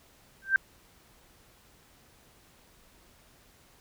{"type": "tone with exponential growth", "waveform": "sine", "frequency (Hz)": 1568, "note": "G6", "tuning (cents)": 0, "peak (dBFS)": -15, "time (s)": [0.42, 0.56], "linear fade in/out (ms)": 1, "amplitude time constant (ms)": 29, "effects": ["pink hiss -60 dBFS RMS until 3.8 s"]}